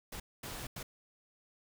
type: noise bursts at uneven times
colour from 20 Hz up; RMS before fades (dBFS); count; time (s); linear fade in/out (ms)
pink; -43; 3; 0.12-0.2 / 0.43-0.67 / 0.76-0.83; 5
effects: none